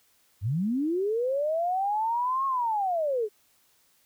sine linear two-way sweep, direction up then down, 87.31 to 1095 to 400.9 Hz, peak -24 dBFS, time 0.41-3.29 s, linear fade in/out 50 ms, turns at 2.46 s, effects white hiss -65 dBFS RMS until 4.05 s

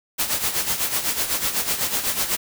white noise with tremolo, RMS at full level -21 dBFS, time 0.18-2.37 s, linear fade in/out 20 ms, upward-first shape sine, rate 8 Hz, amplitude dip 65%, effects none

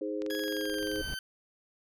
sine chord, Ab major, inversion second, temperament equal with one note detuned, 313.1 / 415.3 / 523.3 Hz, Eb4 / Ab4 / C5, +11 / 0 / 0 cents, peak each -35 / -36 / -37 dBFS, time 0.01-1.02 s, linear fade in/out 5 ms
click train, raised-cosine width 0.2 ms, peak -28 dBFS, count 18, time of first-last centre 0.22-0.959 s, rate 23 Hz
20% pulse tone with pitch glide, 1661.2 to 1541 Hz, G#6 to G6, 0 to -30 cents, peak -31 dBFS, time 0.3-1.19 s, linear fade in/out 2 ms, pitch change -130 cents, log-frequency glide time 0.4-1.02 s
brown noise with exponential growth, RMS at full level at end -36 dBFS, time 0.35-1.14 s, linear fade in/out 0 ms, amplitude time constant 170 ms
effects none

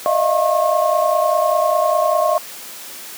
sine tone cluster, 609 / 639 / 694 / 1083 Hz, D#5 / D#5 / F5 / C#6, -37 / +46 / -11 / -41 cents, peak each -19 dBFS, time 0.06-2.38 s, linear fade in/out 0 ms, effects white hiss -34 dBFS RMS until 3.17 s + high-pass 200 Hz 12 dB/octave

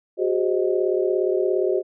sine chord, Ab dominant seventh, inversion third, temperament equal with one note detuned, 370 / 407.2 / 523.3 / 622.3 Hz, Gb4 / Ab4 / C5 / Eb5, 0 / -34 / 0 / 0 cents, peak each -21 / -24 / -27 / -27 dBFS, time 0.17-1.83 s, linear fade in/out 50 ms, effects none

